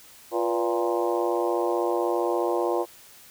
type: harmonic tone with a mistuned harmonic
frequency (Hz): 116.54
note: A#2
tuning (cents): 0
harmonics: 3 / 4 / 5 / 6 / 7 / 8 / 9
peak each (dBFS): -26 / -28 / -30 / -32 / -33 / -34 / -35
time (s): 0.31-2.86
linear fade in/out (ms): 50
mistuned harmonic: 4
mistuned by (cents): +77
effects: white hiss -50 dBFS RMS until 3.3 s